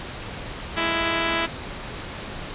5% pulse tone pair together, 208.6 / 331.8 Hz, G#3 / E4, +8 / +11 cents, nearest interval minor sixth, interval 803 cents, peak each -19 / -10 dBFS, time 0.76-1.47 s, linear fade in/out 20 ms, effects pink hiss -34 dBFS RMS until 2.54 s + resampled to 8000 Hz

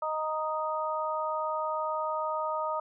harmonic tone, 311.1 Hz, D#4, in tune, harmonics 2 / 3 / 4, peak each -33 / -33 / -33 dBFS, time 0.02-2.8 s, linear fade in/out 5 ms, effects none

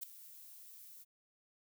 violet noise with ADSR envelope, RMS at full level -39 dBFS, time 0.01-1.05 s, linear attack 22 ms, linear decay 6 ms, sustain -16 dB, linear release 32 ms, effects none

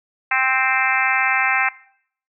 harmonic tone, 261.9 Hz, C4, 2 cents sharp, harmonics 3 / 4 / 5 / 6 / 7 / 8 / 9 / 10, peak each -24 / -26 / -25 / -23 / -24 / -22 / -25 / -25 dBFS, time 0.31-1.69 s, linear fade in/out 5 ms, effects noise-tail reverb RT60 0.6 s tail -19 dB re dry

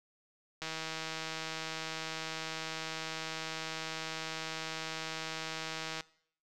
click train, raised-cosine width 0.2 ms, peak -21 dBFS, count 863, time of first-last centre 0.62-6.008 s, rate 160 Hz, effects noise-tail reverb RT60 0.6 s tail -20 dB re dry

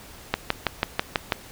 click train, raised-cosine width 0.3 ms, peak -4 dBFS, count 7, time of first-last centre 0.34-1.322 s, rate 6.11 Hz, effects pink hiss -45 dBFS RMS until 1.51 s

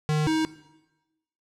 square tone pair in turn, 152.7 / 316.2 Hz, D#3 / D#4, -32 / +28 cents, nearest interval octave + minor second, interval 1260 cents, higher second, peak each -22 dBFS, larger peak neither, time 0.09-0.27 / 0.27-0.45 s, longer neither, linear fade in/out 0 ms, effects noise-tail reverb RT60 1.0 s tail -17 dB re dry + low-pass 8000 Hz 12 dB/octave

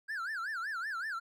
triangle tone with vibrato, 1543 Hz, G6, 28 cents flat, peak -33 dBFS, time 0.08-1.2 s, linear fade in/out 20 ms, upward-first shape sine, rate 5.3 Hz, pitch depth 260 cents each way, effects none

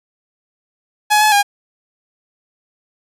sawtooth tone with pitch steps, 843 / 855 / 812 Hz, G#5 / A5 / G#5, +26 / -50 / -39 cents, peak -6 dBFS, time 1.1-1.43 s, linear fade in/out 20 ms, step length 110 ms, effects resampled to 32000 Hz

